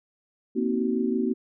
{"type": "chord", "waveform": "sine", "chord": "C half-diminished seventh", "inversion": "third", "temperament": "just", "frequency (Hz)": [235.5, 261.6, 314, 376.7], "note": ["Bb3", "C4", "Eb4", "Gb4"], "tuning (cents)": [18, 0, 16, 31], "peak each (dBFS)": [-26, -28, -32, -28], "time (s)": [0.55, 1.34], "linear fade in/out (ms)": 20, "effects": []}